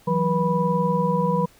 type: tone cluster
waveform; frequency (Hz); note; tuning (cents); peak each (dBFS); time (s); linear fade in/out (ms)
sine; 164.4 / 184.8 / 485.9 / 984; E3 / F#3 / B4 / B5; -4 / -2 / -28 / -7; -24; 0.07-1.46; 10
effects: pink hiss -54 dBFS RMS until 1.59 s